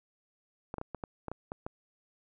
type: clicks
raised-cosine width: 1 ms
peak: -23 dBFS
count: 9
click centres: 0.741 / 0.783 / 0.814 / 0.947 / 1.038 / 1.283 / 1.316 / 1.519 / 1.665 s
effects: none